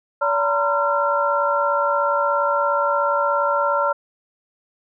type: tone cluster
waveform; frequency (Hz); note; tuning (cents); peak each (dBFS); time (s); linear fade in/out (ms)
sine; 573 / 920 / 977 / 1030 / 1369; D5 / A#5 / B5 / C6 / F6; -43 / -23 / -19 / -28 / -35; -21 / -23 / -30 / -28 / -21; 0.21-3.93; 10
effects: none